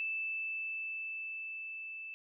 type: tone with level ramp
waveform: sine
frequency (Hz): 2637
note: E7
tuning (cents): 0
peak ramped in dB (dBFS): -33 to -42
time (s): 0-2.14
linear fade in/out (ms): 0
effects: none